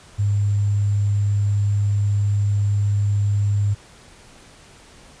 sine tone with sample-and-hold, 101.9 Hz, G#2, 32 cents flat, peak -16 dBFS, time 0.18-3.75 s, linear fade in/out 20 ms, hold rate 7350 Hz, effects pink hiss -47 dBFS RMS until 5.2 s + resampled to 22050 Hz

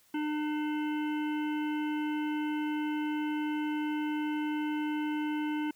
harmonic tone with a mistuned harmonic, 301.9 Hz, D4, 48 cents sharp, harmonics 1 / 3 / 5 / 7 / 9 / 10, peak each -30 / -40 / -44 / -47 / -49 / -50 dBFS, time 0.14-5.71 s, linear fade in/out 5 ms, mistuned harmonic 9, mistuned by -36 cents, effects white hiss -65 dBFS RMS until 5.75 s

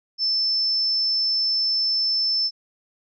sine tone, 5290 Hz, E8, 5 cents sharp, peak -19 dBFS, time 0.18-2.51 s, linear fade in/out 50 ms, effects none

